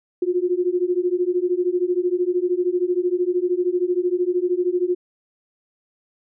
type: beating tone pair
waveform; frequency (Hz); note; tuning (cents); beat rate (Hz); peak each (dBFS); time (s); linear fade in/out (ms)
sine; 351.8 / 364.8; F4 / F#4; +13 / -24; 13; -21; 0.22-4.95; 5
effects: none